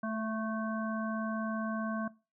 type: harmonic tone with a mistuned harmonic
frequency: 219.6 Hz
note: A3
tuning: 3 cents flat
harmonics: 1 / 3 / 5 / 7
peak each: -34 / -39 / -41 / -42 dBFS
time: 0.03-2.08 s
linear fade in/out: 5 ms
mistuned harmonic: 3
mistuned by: +16 cents
effects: noise-tail reverb RT60 0.3 s tail -20 dB re dry